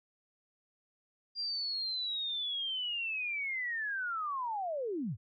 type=linear sweep; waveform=sine; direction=down; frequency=4800 to 81.6 Hz; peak=-33 dBFS; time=1.35-5.17 s; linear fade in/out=50 ms; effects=none